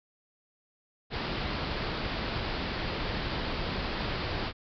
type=low-pass noise; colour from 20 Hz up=pink; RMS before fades=-33 dBFS; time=1.1-4.53 s; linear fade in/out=50 ms; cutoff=5000 Hz; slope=96 dB/octave; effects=none